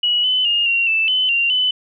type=tone with pitch steps; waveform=sine; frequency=2925 / 3021 / 2837 / 2754 / 2645 / 3029 / 2771 / 3011 Hz; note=F#7 / F#7 / F7 / F7 / E7 / F#7 / F7 / F#7; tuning=-21 / +35 / +27 / -25 / +5 / +40 / -14 / +30 cents; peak=-14 dBFS; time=0.03-1.71 s; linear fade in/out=5 ms; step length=210 ms; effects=none